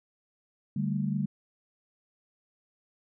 sine chord, D suspended fourth, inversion none, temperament equal with one note detuned, 146.83 / 196 / 220.8 Hz, D3 / G3 / A3, 0 / 0 / +6 cents, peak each -31 / -30 / -33 dBFS, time 0.76-1.26 s, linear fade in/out 5 ms, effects none

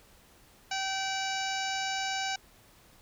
harmonic tone with a mistuned harmonic, 772 Hz, G5, 27 cents flat, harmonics 1 / 2 / 3 / 4 / 5 / 6 / 7 / 8 / 9, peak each -34 / -37 / -39 / -40 / -41 / -42 / -42 / -43 / -44 dBFS, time 0.71-2.36 s, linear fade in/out 5 ms, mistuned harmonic 4, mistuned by -100 cents, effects pink hiss -59 dBFS RMS until 3.01 s

